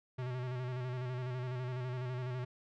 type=tone with vibrato; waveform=square; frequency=126 Hz; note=B2; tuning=35 cents sharp; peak=-37 dBFS; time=0.18-2.45 s; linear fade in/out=10 ms; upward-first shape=square; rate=12 Hz; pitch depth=35 cents each way; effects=low-pass 3000 Hz 12 dB/octave